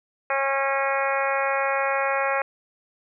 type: harmonic tone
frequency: 273.1 Hz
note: C#4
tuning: 26 cents flat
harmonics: 2 / 3 / 4 / 5 / 6 / 7 / 8 / 9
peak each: -26 / -28 / -29 / -30 / -31 / -31 / -32 / -33 dBFS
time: 0.3-2.42 s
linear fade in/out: 2 ms
effects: none